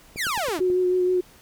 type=exponential sweep; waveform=sawtooth; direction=down; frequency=2524 to 261.6 Hz; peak=-20 dBFS; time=0.16-0.61 s; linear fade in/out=50 ms
type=click train; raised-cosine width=2 ms; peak=-24 dBFS; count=6; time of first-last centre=0.16-0.701 s; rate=9.24 Hz
type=tone with vibrato; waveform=sine; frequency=364.3 Hz; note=F#4; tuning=27 cents flat; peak=-18 dBFS; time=0.6-1.21 s; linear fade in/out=10 ms; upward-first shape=sine; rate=6.3 Hz; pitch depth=18 cents each way
effects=pink hiss -52 dBFS RMS until 1.41 s